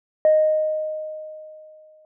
sine tone with exponential decay, 620 Hz, D#5, 6 cents flat, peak -10 dBFS, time 0.25-2.05 s, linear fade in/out 1 ms, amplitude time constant 390 ms, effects tanh soft clip ceiling -8 dBFS

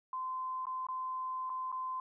sine tone with dropouts, 1032 Hz, C6, 24 cents flat, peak -35 dBFS, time 0.13-2 s, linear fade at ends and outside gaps 2 ms, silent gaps 0.655-0.668 / 0.868-0.886 / 1.496-1.5 / 1.718-1.725 s, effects none

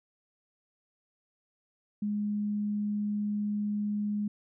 sine tone, 207.7 Hz, G#3, in tune, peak -28 dBFS, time 2.02-4.28 s, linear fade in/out 5 ms, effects none

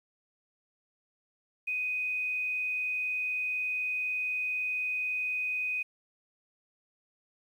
sine tone with frequency modulation, 2498 Hz, D#7, 6 cents sharp, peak -29 dBFS, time 1.67-5.83 s, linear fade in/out 10 ms, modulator 50.2 Hz, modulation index 0.35, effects 10-bit

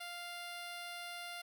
10% pulse tone, 698.5 Hz, F5, in tune, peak -35 dBFS, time 0-1.42 s, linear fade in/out 10 ms, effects none

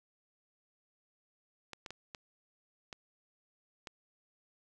clicks, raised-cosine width 0.2 ms, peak -26 dBFS, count 6, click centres 1.733 / 1.862 / 1.906 / 2.148 / 2.928 / 3.872 s, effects none

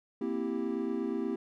triangle chord, C dominant seventh, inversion third, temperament equal, 233.1 / 261.6 / 329.6 / 392 Hz, Bb3 / C4 / E4 / G4, 0 / 0 / 0 / 0 cents, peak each -34 dBFS, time 0.21-1.36 s, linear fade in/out 5 ms, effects none

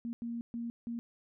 sine tone bursts at uneven times, 234.3 Hz, A#3, 9 cents sharp, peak -35 dBFS, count 4, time 0.05-0.13 / 0.22-0.41 / 0.54-0.7 / 0.87-0.99 s, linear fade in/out 0 ms, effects none

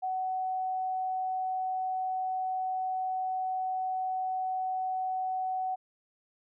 sine tone, 749 Hz, F#5, 21 cents sharp, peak -29 dBFS, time 0.02-5.76 s, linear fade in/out 20 ms, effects none

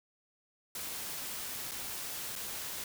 white noise with dropouts, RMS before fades -40 dBFS, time 0.75-2.84 s, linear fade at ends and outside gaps 2 ms, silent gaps 1.712-1.717 / 2.355-2.36 s, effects none

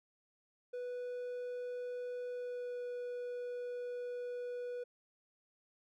triangle tone with pitch glide, 493 to 489.6 Hz, B4 to B4, -3 to -15 cents, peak -37 dBFS, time 0.73-4.84 s, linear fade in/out 10 ms, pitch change -12 cents, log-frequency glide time 2.3-2.83 s, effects none

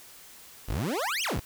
25% pulse exponential two-way sweep, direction up then down, 39.25 to 3322 to 39.25 Hz, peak -24 dBFS, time 0.68-1.4 s, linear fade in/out 10 ms, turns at 1.23 s, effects white hiss -50 dBFS RMS until 1.45 s

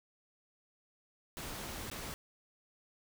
pink noise with dropouts, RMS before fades -43 dBFS, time 1.37-2.14 s, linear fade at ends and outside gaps 0 ms, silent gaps 1.9-1.914 s, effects none

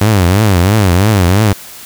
sawtooth tone with vibrato, 97.4 Hz, G2, 11 cents flat, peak -3 dBFS, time 0.01-1.53 s, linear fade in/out 5 ms, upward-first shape triangle, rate 3 Hz, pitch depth 250 cents each way, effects white hiss -32 dBFS RMS until 1.85 s

